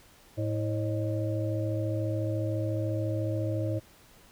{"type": "harmonic tone with a mistuned harmonic", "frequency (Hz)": 108, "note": "A2", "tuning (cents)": -32, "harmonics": [1, 3, 5, 6], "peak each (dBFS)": [-29, -34, -36, -37], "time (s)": [0.37, 3.8], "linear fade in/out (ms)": 20, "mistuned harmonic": 6, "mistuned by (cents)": -93, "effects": ["pink hiss -57 dBFS RMS until 4.31 s"]}